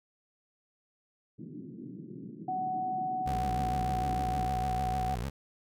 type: band-pass noise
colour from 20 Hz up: white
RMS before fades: -44 dBFS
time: 1.38-4.47 s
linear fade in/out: 10 ms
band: 130 to 340 Hz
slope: 48 dB/octave
type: tone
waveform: sine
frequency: 745 Hz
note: F#5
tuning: 12 cents sharp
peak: -30 dBFS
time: 2.48-5.15 s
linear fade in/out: 5 ms
type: tone with vibrato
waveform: 20% pulse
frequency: 63 Hz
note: B1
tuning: 35 cents sharp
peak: -28 dBFS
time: 3.26-5.3 s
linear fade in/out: 10 ms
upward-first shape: triangle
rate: 6.6 Hz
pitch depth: 240 cents each way
effects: none